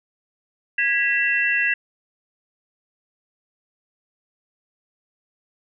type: tone cluster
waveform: sine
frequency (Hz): 1650 / 1959 / 2698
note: G#6 / B6 / E7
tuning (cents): -12 / -15 / +40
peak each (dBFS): -22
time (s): 0.78-1.74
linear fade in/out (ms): 5
effects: none

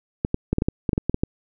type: clicks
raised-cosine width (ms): 3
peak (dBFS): -7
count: 12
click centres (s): 0.249 / 0.344 / 0.53 / 0.584 / 0.621 / 0.685 / 0.892 / 0.932 / 0.979 / 1.096 / 1.144 / 1.235
effects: none

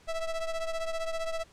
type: ring-modulated tone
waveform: square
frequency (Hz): 329.6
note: E4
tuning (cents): 0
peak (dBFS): -28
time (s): 0.07-1.44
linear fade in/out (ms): 20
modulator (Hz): 322
effects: pink hiss -59 dBFS RMS until 1.52 s + low-pass 8000 Hz 12 dB/octave

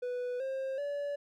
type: tone with pitch steps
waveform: triangle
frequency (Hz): 493.9 / 532.4 / 573.9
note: B4 / C5 / D5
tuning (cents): 0 / +30 / -40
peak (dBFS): -31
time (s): 0.02-1.16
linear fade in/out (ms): 10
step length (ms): 380
effects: none

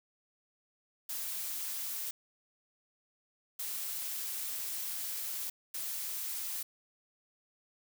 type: noise bursts at uneven times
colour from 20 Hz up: blue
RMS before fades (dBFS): -38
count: 3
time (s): 1.09-2.11 / 3.59-5.5 / 5.74-6.63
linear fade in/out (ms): 5
effects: none

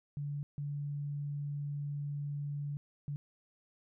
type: tone bursts at uneven times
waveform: sine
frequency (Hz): 144.3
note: D3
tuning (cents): -30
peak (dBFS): -35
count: 3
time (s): 0.17-0.43 / 0.58-2.77 / 3.08-3.16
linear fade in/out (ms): 0
effects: none

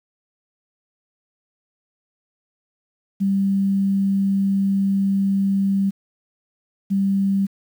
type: tone pair in turn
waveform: sine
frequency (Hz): 196 / 196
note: G3 / G3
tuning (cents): 0 / 0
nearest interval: unison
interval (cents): 0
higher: neither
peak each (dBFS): -16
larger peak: neither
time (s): 3.2-5.91 / 6.9-7.47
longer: first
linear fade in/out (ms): 20
effects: 8-bit

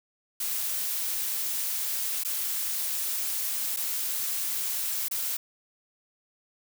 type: noise with dropouts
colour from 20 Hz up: blue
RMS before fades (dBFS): -30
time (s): 0.4-5.37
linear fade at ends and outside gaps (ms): 5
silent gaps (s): 2.236-2.248 / 3.764-3.77 / 5.084-5.111
effects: none

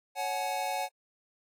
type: chord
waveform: square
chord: C# suspended fourth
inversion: none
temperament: equal with one note detuned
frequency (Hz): 554.4 / 740 / 851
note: C#5 / F#5 / G#5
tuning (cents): 0 / 0 / +42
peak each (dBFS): -39 / -34 / -35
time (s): 0.15-0.89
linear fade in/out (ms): 50
effects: AAC 64 kbps

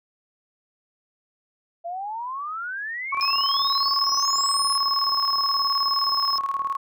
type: exponential sweep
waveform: sine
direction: up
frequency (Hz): 667 to 10548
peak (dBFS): -28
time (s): 1.84-4.78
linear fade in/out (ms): 20
type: tone with tremolo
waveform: sine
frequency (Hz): 1100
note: C#6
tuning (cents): -14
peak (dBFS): -21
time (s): 3.12-6.77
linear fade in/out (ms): 10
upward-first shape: square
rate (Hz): 19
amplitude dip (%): 65
type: tone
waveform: triangle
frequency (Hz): 5160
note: E8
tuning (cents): -38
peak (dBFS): -21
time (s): 3.21-6.38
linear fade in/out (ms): 0
effects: none

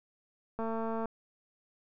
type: click train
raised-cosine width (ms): 1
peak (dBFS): -23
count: 106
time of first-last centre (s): 0.59-1.057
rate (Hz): 225
effects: none

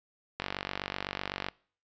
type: click train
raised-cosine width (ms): 0.3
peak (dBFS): -16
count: 53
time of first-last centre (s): 0.4-1.486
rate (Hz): 47.9
effects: noise-tail reverb RT60 0.5 s tail -25 dB re dry + resampled to 16000 Hz

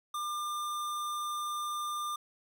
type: tone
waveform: square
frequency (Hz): 1198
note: D6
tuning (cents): +34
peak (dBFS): -34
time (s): 0.14-2.16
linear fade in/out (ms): 5
effects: none

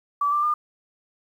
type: tone with pitch steps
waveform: sine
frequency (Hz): 1153 / 1180 / 1207.5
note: D6 / D6 / D6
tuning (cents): -32 / +8 / +48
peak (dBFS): -19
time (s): 0.21-0.54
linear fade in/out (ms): 5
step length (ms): 110
effects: 9-bit

